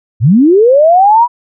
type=linear sweep; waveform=sine; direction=up; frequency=92.5 to 987.8 Hz; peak=-3 dBFS; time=0.2-1.28 s; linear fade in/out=50 ms; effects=none